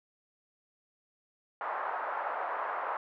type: band-pass noise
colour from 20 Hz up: pink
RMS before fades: -35 dBFS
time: 1.61-2.97 s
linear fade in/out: 2 ms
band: 670 to 1400 Hz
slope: 24 dB/octave
effects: none